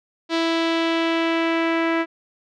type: tone with low-pass filter sweep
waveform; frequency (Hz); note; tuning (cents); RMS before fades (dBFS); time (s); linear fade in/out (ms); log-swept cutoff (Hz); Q
sawtooth; 330; E4; +2; -21; 0.29-2.06; 50; 4100 to 2100; 1.9
effects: none